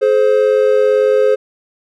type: tone pair together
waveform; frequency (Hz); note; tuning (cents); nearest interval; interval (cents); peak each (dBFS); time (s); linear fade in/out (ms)
triangle; 425.3 / 523.3; G#4 / C5; +41 / 0; major third; 359; -10; 0.01-1.36; 20
effects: none